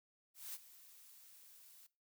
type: noise with ADSR envelope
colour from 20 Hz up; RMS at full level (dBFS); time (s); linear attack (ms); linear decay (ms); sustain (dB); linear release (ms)
blue; -45; 0.34-1.87; 200; 35; -16; 10
effects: noise-tail reverb RT60 0.3 s tail -20 dB re dry